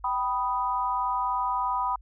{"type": "chord", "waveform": "sine", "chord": "G augmented", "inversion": "none", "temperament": "equal with one note detuned", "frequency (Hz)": [775.4, 987.8, 1244.5], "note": ["G5", "B5", "D#6"], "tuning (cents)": [-19, 0, 0], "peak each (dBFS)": [-32, -26, -31], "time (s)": [0.04, 1.96], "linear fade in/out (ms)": 5, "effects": ["added 50 Hz sine -47 dBFS peak until 2.01 s"]}